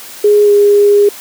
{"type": "tone with pitch glide", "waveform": "sine", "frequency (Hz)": [415.3, 409.1], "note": ["G#4", "G#4"], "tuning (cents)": [0, -26], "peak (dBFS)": -4, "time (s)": [0.24, 1.09], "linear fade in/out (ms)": 5, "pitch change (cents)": -26, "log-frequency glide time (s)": [0.44, 0.51], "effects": ["white hiss -31 dBFS RMS until 1.2 s", "high-pass 200 Hz 12 dB/octave"]}